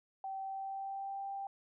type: tone with pitch glide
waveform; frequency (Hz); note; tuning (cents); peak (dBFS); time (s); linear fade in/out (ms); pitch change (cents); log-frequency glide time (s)
sine; 773 to 788.3; G5 to G5; -24 to +9; -38; 0.24-1.47; 2; +33; 0.4-1.23
effects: none